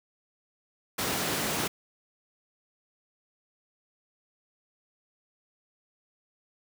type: high-pass noise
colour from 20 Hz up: pink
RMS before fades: -30 dBFS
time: 0.98-1.68 s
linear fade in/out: 10 ms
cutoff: 150 Hz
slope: 12 dB/octave
effects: none